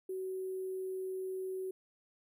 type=tone with sample-and-hold; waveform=sine; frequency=376.2 Hz; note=F#4; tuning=29 cents sharp; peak=-36 dBFS; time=0.09-1.71 s; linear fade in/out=5 ms; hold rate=11025 Hz; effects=none